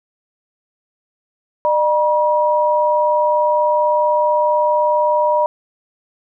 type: tone pair together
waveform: sine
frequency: 604 / 959.5 Hz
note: D5 / A#5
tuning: +48 / +50 cents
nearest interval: minor sixth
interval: 802 cents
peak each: -15 dBFS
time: 1.65-5.46 s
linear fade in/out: 0 ms
effects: none